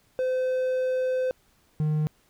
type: tone pair in turn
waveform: triangle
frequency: 513 / 153.05 Hz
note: C5 / D#3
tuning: -34 / -28 cents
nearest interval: octave + major sixth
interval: 2094 cents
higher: first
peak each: -21 / -20 dBFS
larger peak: second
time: 0.19-1.31 / 1.8-2.07 s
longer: first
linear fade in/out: 0 ms
effects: pink hiss -64 dBFS RMS until 2.29 s